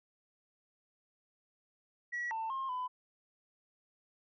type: tone with pitch steps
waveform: sine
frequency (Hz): 1928 / 893 / 1067 / 1004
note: B6 / A5 / C6 / B5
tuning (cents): -42 / +25 / +34 / +28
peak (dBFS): -33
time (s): 2.12-2.88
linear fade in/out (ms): 20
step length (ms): 190
effects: tanh soft clip ceiling -32 dBFS